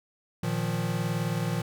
square chord, Bb suspended fourth, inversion none, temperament equal, 116.54 / 155.56 / 174.61 Hz, Bb2 / Eb3 / F3, 0 / 0 / 0 cents, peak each -32 dBFS, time 0.43-1.62 s, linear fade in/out 5 ms, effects none

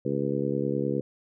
harmonic tone, 69.8 Hz, C#2, 13 cents sharp, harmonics 2 / 3 / 4 / 5 / 6 / 7, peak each -32 / -32 / -32 / -32 / -32 / -32 dBFS, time 0.05-1.01 s, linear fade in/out 5 ms, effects none

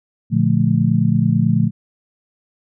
sine chord, Bb major seventh, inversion none, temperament just, 116.54 / 145.68 / 174.81 / 218.5 Hz, Bb2 / D3 / F3 / A3, 0 / -14 / +2 / -12 cents, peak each -18 dBFS, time 0.3-1.71 s, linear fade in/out 50 ms, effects none

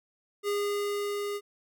square tone with level ramp, 408.5 Hz, G#4, 29 cents flat, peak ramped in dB -27 to -32 dBFS, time 0.43-1.41 s, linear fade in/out 50 ms, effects none

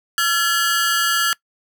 sawtooth ring-modulated tone, 1533 Hz, G6, 39 cents flat, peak -9 dBFS, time 0.18-1.33 s, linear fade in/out 0 ms, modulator 171 Hz, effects noise-tail reverb RT60 0.1 s tail -23 dB re dry

